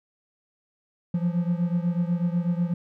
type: beating tone pair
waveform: triangle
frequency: 171.2 / 179.3 Hz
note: F3 / F3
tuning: -34 / +46 cents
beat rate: 8.1 Hz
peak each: -22 / -25 dBFS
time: 1.14-2.74 s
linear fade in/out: 5 ms
effects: none